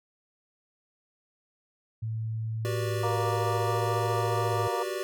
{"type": "tone with vibrato", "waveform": "sine", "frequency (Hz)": 110, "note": "A2", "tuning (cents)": 0, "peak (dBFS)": -29, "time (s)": [2.02, 4.68], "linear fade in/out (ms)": 10, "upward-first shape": "square", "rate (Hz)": 0.6, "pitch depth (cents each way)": 20}
{"type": "chord", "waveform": "square", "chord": "G major seventh", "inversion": "third", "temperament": "equal with one note detuned", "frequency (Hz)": [370, 392, 482.9, 587.3], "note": ["F#4", "G4", "B4", "D5"], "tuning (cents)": [0, 0, -39, 0], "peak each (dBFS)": [-35, -37, -39, -37], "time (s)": [2.65, 5.03], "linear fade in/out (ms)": 0}
{"type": "harmonic tone", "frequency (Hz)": 234.3, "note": "A#3", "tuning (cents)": 9, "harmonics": [2, 3, 4, 5], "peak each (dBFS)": [-34, -34, -34, -34], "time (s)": [3.03, 4.83], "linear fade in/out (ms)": 5}
{"effects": []}